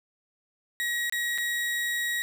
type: tone with dropouts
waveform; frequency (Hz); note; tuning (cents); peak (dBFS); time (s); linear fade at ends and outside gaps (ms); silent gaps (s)
35% pulse; 1903; A#6; +35; -25; 0.8-2.22; 0; 1.097-1.124 / 1.378-1.383
effects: none